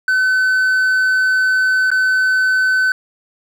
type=tone with dropouts; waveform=triangle; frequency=1517 Hz; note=F#6; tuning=43 cents sharp; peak=-10 dBFS; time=0.08-2.92 s; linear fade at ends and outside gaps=2 ms; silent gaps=1.904-1.915 s; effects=none